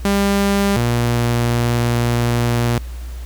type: tone pair in turn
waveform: sawtooth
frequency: 199.5 / 119.25 Hz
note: G3 / A#2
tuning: +31 / +40 cents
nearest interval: major sixth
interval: 891 cents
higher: first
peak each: -10 / -11 dBFS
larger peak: first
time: 0.05-0.76 / 0.76-2.78 s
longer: second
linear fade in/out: 0 ms
effects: added 60 Hz sine -26 dBFS peak until 3.25 s + pink hiss -43 dBFS RMS until 3.25 s